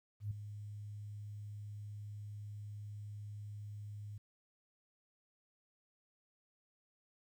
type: tone with ADSR envelope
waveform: sine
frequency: 103.83 Hz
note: G#2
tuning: in tune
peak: -34 dBFS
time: 0.2-4.18 s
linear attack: 110 ms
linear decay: 5 ms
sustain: -10 dB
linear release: 6 ms
effects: 12-bit